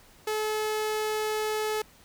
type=tone; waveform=sawtooth; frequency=430 Hz; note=A4; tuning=40 cents flat; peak=-23 dBFS; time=0.27-1.82 s; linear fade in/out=5 ms; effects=pink hiss -56 dBFS RMS until 2.04 s